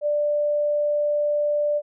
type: tone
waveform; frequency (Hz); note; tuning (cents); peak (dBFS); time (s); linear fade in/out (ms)
sine; 590; D5; +8; -19; 0.01-1.82; 50
effects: none